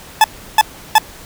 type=tone bursts; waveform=40% pulse; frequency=866 Hz; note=A5; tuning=28 cents flat; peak=-4 dBFS; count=3; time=0.21-0.983 s; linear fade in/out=2 ms; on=31 ms; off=340 ms; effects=pink hiss -37 dBFS RMS until 1.25 s